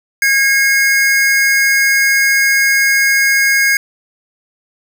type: tone pair together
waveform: square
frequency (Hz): 1635.1 / 2160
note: G#6 / C#7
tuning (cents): -27 / -45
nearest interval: perfect fourth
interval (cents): 482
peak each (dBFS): -13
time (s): 0.22-3.77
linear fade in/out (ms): 2
effects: none